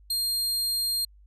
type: tone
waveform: sawtooth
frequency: 4200 Hz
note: C8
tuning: 6 cents sharp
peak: -22 dBFS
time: 0.1-1.05 s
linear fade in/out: 5 ms
effects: added 50 Hz sine -51 dBFS peak until 1.26 s + resampled to 32000 Hz